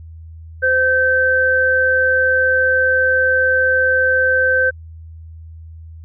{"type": "tone pair together", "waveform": "sine", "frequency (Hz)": [516.9, 1549], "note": ["C5", "G6"], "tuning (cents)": [-21, -21], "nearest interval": "octave + perfect fifth", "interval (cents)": 1900, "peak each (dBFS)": [-17, -13], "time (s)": [0.62, 4.71], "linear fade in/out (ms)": 20, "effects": ["added 81 Hz sine -33 dBFS peak until 6.04 s"]}